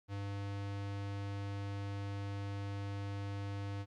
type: tone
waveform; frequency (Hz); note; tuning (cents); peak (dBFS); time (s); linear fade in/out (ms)
square; 100; G2; +35; -39; 0.08-3.86; 50
effects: low-pass 5000 Hz 12 dB/octave + 13-bit